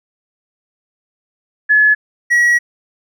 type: tone pair in turn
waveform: sine / triangle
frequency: 1708 / 1917.2 Hz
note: G#6 / A#6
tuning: +48 / +48 cents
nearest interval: major second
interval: 200 cents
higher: second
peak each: -7 dBFS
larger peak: neither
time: 1.69-1.95 / 2.3-2.59 s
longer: second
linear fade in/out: 20 ms
effects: none